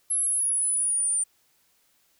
sine linear sweep, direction down, 11070 to 9040 Hz, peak -22 dBFS, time 0.1-1.24 s, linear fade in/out 10 ms, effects white hiss -66 dBFS RMS until 2.19 s

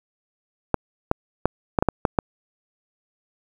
clicks, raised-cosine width 1 ms, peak -3 dBFS, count 8, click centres 0.743 / 1.114 / 1.456 / 1.788 / 1.825 / 1.887 / 2.052 / 2.188 s, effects 7-bit

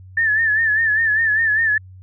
sine tone with vibrato, 1762 Hz, A6, 2 cents sharp, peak -14 dBFS, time 0.17-1.78 s, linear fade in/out 5 ms, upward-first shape sine, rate 5 Hz, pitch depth 75 cents each way, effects added 93 Hz sine -38 dBFS peak until 2.02 s

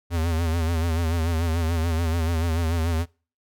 square tone with vibrato, 82.7 Hz, E2, 6 cents sharp, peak -22 dBFS, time 0.1-3.06 s, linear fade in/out 50 ms, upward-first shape sine, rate 6.9 Hz, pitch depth 73 cents each way, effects noise-tail reverb RT60 0.4 s tail -26 dB re dry

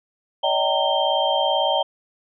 sine tone cluster, 573 / 631 / 773 / 918 / 3160 Hz, D5 / D#5 / G5 / A#5 / G7, -43 / +24 / -24 / -27 / +13 cents, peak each -24 dBFS, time 0.43-1.83 s, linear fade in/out 10 ms, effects none

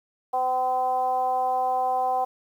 sine tone with frequency modulation, 767 Hz, G5, 38 cents flat, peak -21 dBFS, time 0.33-2.25 s, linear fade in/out 10 ms, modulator 256 Hz, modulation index 0.7, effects high-pass 300 Hz 12 dB/octave + 9-bit

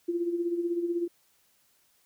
sine tone with tremolo, 344.3 Hz, F4, 25 cents flat, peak -24 dBFS, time 0.08-1.08 s, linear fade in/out 10 ms, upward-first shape sine, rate 16 Hz, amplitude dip 60%, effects white hiss -67 dBFS RMS until 2.05 s

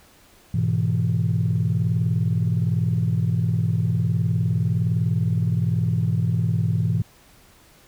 sine chord, E major, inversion first, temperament equal, 103.83 / 123.47 / 164.81 Hz, G#2 / B2 / E3, 0 / 0 / 0 cents, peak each -22 dBFS, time 0.54-7.02 s, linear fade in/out 5 ms, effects tanh soft clip ceiling -12 dBFS + pink hiss -53 dBFS RMS until 7.87 s

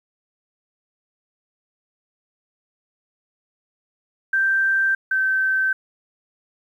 sine tone pair in turn, 1568 / 1545.5 Hz, G6 / G6, 0 / -25 cents, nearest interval unison, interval 25 cents, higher first, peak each -16 / -17 dBFS, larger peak first, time 4.33-4.95 / 5.11-5.73 s, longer neither, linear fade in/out 5 ms, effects 9-bit

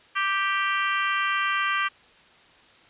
harmonic tone, 392 Hz, G4, in tune, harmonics 3 / 4 / 5 / 6 / 7 / 8, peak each -26 / -28 / -30 / -32 / -33 / -34 dBFS, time 0.15-1.89 s, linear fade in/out 20 ms, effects white hiss -54 dBFS RMS until 2.89 s + resampled to 8000 Hz

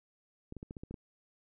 clicks, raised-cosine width 3 ms, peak -30 dBFS, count 8, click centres 0.524 / 0.567 / 0.629 / 0.709 / 0.768 / 0.835 / 0.91 / 0.942 s, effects none

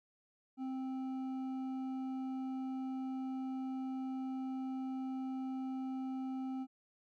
sine tone with hard clipping, 262.1 Hz, C4, 3 cents sharp, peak -39 dBFS, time 0.57-6.67 s, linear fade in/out 50 ms, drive 7 dB, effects none

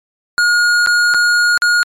square tone with dropouts, 1434 Hz, F6, 45 cents sharp, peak -10 dBFS, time 0.38-1.83 s, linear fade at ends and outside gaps 0 ms, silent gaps 0.862-0.872 / 1.139-1.145 / 1.576-1.62 s, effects low-pass 8000 Hz 12 dB/octave + MP3 96 kbps

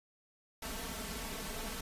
pink noise with comb filter, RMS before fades -41 dBFS, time 0.62-1.81 s, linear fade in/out 5 ms, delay 4.5 ms, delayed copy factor +0.8, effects resampled to 32000 Hz

